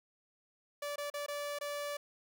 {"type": "tone with dropouts", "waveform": "sawtooth", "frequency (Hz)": 580, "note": "D5", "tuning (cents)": -22, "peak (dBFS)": -33, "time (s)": [0.82, 1.97], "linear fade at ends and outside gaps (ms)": 5, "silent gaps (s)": [[0.959, 0.98], [1.101, 1.139], [1.263, 1.282], [1.588, 1.61]], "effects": []}